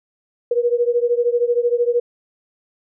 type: beating tone pair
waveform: sine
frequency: 475 / 488 Hz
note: A#4 / B4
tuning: +33 / -21 cents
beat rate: 13 Hz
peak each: -17 / -19 dBFS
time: 0.51-2 s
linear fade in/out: 5 ms
effects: none